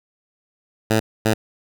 10% pulse tone bursts at uneven times, 110 Hz, A2, in tune, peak -7 dBFS, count 2, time 0.9-1 / 1.25-1.34 s, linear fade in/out 10 ms, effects none

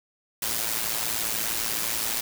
white noise with amplitude modulation, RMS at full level -25 dBFS, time 0.42-2.21 s, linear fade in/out 5 ms, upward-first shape sine, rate 112 Hz, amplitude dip 65%, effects none

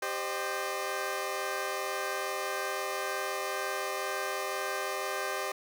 15% pulse chord, C minor, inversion second, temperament equal with one note detuned, 392 / 523.3 / 609.1 Hz, G4 / C5 / Eb5, 0 / 0 / -37 cents, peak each -30 dBFS, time 0.02-5.52 s, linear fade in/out 5 ms, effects none

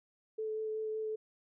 sine tone with vibrato, 435.4 Hz, A4, 18 cents flat, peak -34 dBFS, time 0.38-1.16 s, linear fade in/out 10 ms, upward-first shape sine, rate 5.3 Hz, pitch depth 10 cents each way, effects none

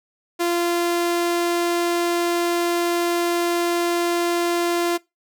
sawtooth tone, 345.2 Hz, F4, 20 cents flat, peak -15 dBFS, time 0.39-4.98 s, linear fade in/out 20 ms, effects noise-tail reverb RT60 0.2 s tail -21 dB re dry

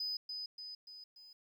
sine tone with echo, 5000 Hz, D#8, 8 cents sharp, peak -34 dBFS, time 0-0.17 s, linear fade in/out 5 ms, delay 290 ms, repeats 4, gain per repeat -5 dB, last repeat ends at 1.33 s, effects tanh soft clip ceiling -33 dBFS + 12-bit

